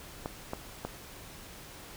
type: clicks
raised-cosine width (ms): 1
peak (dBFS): -20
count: 3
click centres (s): 0.259 / 0.534 / 0.85
effects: pink hiss -48 dBFS RMS until 1.96 s